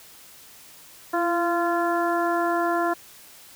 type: harmonic tone with a mistuned harmonic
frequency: 345 Hz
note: F4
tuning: 21 cents flat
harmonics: 1 / 2 / 3 / 4 / 5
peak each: -25 / -25 / -28 / -29 / -33 dBFS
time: 1.13-2.94 s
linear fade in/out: 10 ms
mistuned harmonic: 1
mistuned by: -32 cents
effects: white hiss -48 dBFS RMS until 3.55 s